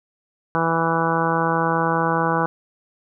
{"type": "harmonic tone", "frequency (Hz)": 164.81, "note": "E3", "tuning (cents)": 0, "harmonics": [1, 2, 3, 4, 5, 6, 7, 8, 9], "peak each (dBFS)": [-25, -27, -25, -30, -25, -25, -26, -30, -27], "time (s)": [0.55, 2.46], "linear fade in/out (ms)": 0, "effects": []}